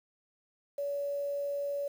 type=tone with quantisation; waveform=sine; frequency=568 Hz; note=C#5; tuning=42 cents sharp; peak=-31 dBFS; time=0.78-1.88 s; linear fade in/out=5 ms; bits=9; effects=none